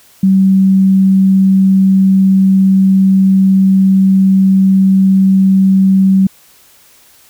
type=tone; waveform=sine; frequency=191.6 Hz; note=G3; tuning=39 cents flat; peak=-5 dBFS; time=0.23-6.27 s; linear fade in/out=5 ms; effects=white hiss -45 dBFS RMS until 7.29 s